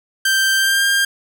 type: tone with pitch glide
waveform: sawtooth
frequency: 1568 to 1600.9 Hz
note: G6 to G6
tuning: 0 to +36 cents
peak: -10 dBFS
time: 0.25-1.05 s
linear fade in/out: 5 ms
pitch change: +36 cents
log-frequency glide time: 0.56-0.84 s
effects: none